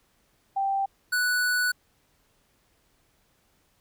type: tone pair in turn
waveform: sine / square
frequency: 784 / 1480 Hz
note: G5 / F#6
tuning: 0 / 0 cents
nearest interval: major seventh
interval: 1100 cents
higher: second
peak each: -23 dBFS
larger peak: neither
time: 0.56-0.86 / 1.12-1.72 s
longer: second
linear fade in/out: 10 ms
effects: pink hiss -67 dBFS RMS until 3.8 s